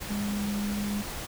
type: tone in noise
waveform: sine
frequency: 205.1 Hz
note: G#3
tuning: 21 cents flat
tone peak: -28 dBFS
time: 0.09-1.03 s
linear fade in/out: 20 ms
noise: pink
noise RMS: -37 dBFS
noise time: 0-1.27 s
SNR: +6 dB
effects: none